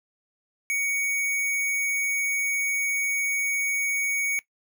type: tone with sample-and-hold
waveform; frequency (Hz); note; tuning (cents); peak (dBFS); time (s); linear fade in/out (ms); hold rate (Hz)
sine; 2243; C#7; +20; -23; 0.7-4.39; 0; 8820
effects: noise-tail reverb RT60 0.1 s tail -18 dB re dry